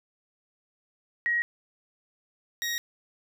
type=tone pair in turn; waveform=sine / 20% pulse; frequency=1895 / 1884.2 Hz; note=A#6 / A#6; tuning=+28 / +18 cents; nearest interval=unison; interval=10 cents; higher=first; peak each=-23 dBFS; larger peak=neither; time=1.26-1.42 / 2.62-2.78 s; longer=neither; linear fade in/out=0 ms; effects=none